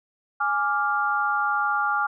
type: chord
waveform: sine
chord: D diminished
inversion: second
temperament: equal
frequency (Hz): 830.6 / 1174.7 / 1396.9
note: Ab5 / D6 / F6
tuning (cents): 0 / 0 / 0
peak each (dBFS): -26 / -26 / -24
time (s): 0.4-2.07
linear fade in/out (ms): 10
effects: none